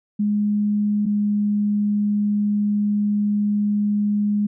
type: tone pair in turn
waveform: sine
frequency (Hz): 207.7 / 206.9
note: G#3 / G#3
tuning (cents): 0 / -6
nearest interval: unison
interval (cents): 6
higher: first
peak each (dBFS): -17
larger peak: neither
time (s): 0.19-1.06 / 1.06-4.47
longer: second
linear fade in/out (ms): 10
effects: none